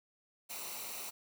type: noise with comb filter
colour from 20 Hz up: white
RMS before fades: -43 dBFS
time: 0.49-1.11 s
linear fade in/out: 20 ms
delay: 0.6 ms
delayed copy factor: -0.6
effects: none